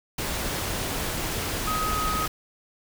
sine tone in noise, 1261 Hz, D#6, 23 cents sharp, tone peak -26 dBFS, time 1.67-2.26 s, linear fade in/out 5 ms, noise pink, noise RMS -29 dBFS, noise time 0.18-2.28 s, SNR 0 dB, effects none

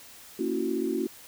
sine chord, F# dominant seventh, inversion first, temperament just, 231.2 / 277.5 / 333 / 370 Hz, A#3 / C#4 / E4 / F#4, -14 / +2 / +18 / 0 cents, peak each -33 / -32 / -31 / -30 dBFS, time 0.39-1.07 s, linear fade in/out 5 ms, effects white hiss -49 dBFS RMS until 1.27 s

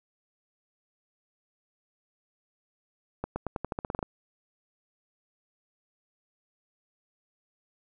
accelerating click train, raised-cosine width 1 ms, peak -17 dBFS, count 12, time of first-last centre 3.24-4.028 s, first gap 120 ms, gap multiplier 0.89, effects none

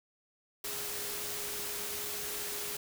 sine tone in noise, 413.7 Hz, G#4, 7 cents flat, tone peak -47 dBFS, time 0.64-2.77 s, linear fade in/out 5 ms, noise white, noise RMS -38 dBFS, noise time 0.64-2.77 s, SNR -12 dB, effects none

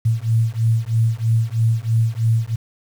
sine beating tone pair, 111.9 / 115 Hz, A2 / A#2, +30 / -23 cents, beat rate 3.1 Hz, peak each -18 dBFS, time 0.05-2.56 s, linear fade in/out 10 ms, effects 7-bit

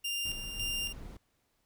sawtooth tone with tremolo, 2796 Hz, F7, 1 cent sharp, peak -29 dBFS, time 0.04-0.93 s, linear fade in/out 10 ms, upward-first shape square, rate 1.8 Hz, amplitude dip 55%
brown noise, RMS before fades -44 dBFS, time 0.25-1.17 s, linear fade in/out 5 ms
effects pink hiss -75 dBFS RMS until 1.65 s

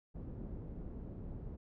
pink low-pass noise, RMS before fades -45 dBFS, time 0.14-1.57 s, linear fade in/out 20 ms, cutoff 310 Hz, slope 12 dB/octave, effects none

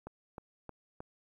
click train, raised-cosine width 1 ms, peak -29 dBFS, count 4, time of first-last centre 0.07-1.005 s, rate 3.21 Hz, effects 11-bit

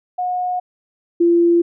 sine tone pair in turn, 725 / 342.2 Hz, F#5 / F4, -35 / -35 cents, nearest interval octave + minor second, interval 1300 cents, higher first, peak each -18 / -10 dBFS, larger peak second, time 0.18-0.6 / 1.2-1.62 s, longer neither, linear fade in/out 10 ms, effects none

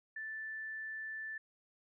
sine tone, 1760 Hz, A6, in tune, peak -40 dBFS, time 0.16-1.38 s, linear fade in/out 5 ms, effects none

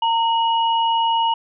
sine tone pair together, 916 / 2908 Hz, A#5 / F#7, -31 / -31 cents, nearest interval octave + minor sixth, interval 2000 cents, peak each -16 / -24 dBFS, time 0.02-1.34 s, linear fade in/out 5 ms, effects none

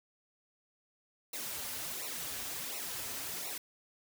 white noise with flanger, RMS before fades -40 dBFS, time 1.33-3.58 s, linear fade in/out 5 ms, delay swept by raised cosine 0.61 to 6.41 ms, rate 1.4 Hz, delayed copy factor -0.8, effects none

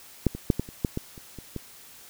clicks, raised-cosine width 3 ms, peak -7 / -21 / -6 / -13 / -28 / -10 / -15 / -30 / -26 / -19 dBFS, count 10, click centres 0.267 / 0.35 / 0.502 / 0.596 / 0.689 / 0.848 / 0.974 / 1.178 / 1.387 / 1.563 s, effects white hiss -49 dBFS RMS until 2.09 s

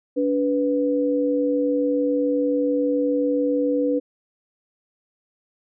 sine tone pair together, 286.8 / 493.9 Hz, D4 / B4, -41 / 0 cents, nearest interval major sixth, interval 941 cents, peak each -21 dBFS, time 0.16-4 s, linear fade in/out 20 ms, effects none

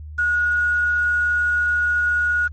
sine tone with quantisation, 1449 Hz, F#6, 37 cents flat, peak -16 dBFS, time 0.18-2.48 s, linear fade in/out 10 ms, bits 7, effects added 76 Hz sine -32 dBFS peak until 2.52 s + MP3 32 kbps

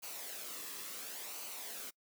white noise with flanger, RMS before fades -45 dBFS, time 0.02-1.91 s, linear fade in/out 20 ms, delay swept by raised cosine 0.56 to 1.37 ms, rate 0.71 Hz, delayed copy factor -0.5, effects noise-tail reverb RT60 0.1 s tail -24 dB re dry + high-pass 200 Hz 12 dB/octave

